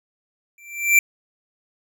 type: tone with exponential growth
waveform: square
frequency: 2349 Hz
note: D7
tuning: in tune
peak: -9 dBFS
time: 0.58-0.99 s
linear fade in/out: 2 ms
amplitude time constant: 89 ms
effects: none